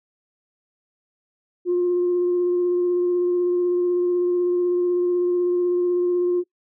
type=tone with vibrato; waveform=sine; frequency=354.8 Hz; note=F4; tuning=27 cents sharp; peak=-16 dBFS; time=1.65-6.44 s; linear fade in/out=50 ms; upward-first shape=sine; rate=16 Hz; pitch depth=13 cents each way; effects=noise-tail reverb RT60 0.1 s tail -23 dB re dry + tanh soft clip ceiling -14 dBFS